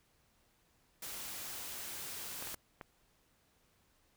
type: noise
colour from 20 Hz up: white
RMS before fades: -44 dBFS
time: 1.02-2.55 s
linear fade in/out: 5 ms
type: clicks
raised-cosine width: 0.5 ms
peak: -30 dBFS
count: 4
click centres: 2.425 / 2.472 / 2.543 / 2.812 s
effects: pink hiss -72 dBFS RMS until 4.16 s